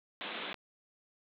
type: band-pass noise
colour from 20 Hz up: white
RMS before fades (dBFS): -41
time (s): 0.21-0.53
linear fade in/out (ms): 0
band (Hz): 170 to 3800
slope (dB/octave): 96
type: click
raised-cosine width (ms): 0.3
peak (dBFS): -28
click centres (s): 0.543
effects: none